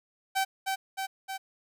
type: tone with echo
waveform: sawtooth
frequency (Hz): 771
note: G5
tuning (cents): -29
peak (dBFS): -21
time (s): 0.35-0.45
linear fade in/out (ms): 20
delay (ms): 310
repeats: 3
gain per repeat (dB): -3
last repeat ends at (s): 1.38
effects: none